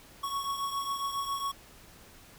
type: beating tone pair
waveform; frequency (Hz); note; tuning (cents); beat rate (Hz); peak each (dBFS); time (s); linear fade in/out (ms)
square; 1108.7 / 1116; C#6 / C#6; 0 / +11; 7.3; -33 / -39; 0.23-1.52; 10
effects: pink hiss -54 dBFS RMS until 2.38 s